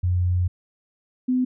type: tone pair in turn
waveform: sine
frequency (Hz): 89.6 / 253.4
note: F2 / B3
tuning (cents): +45 / +45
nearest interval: octave + tritone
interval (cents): 1800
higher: second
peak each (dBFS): -18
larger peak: neither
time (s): 0.03-0.48 / 1.28-1.45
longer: first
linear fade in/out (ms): 10
effects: none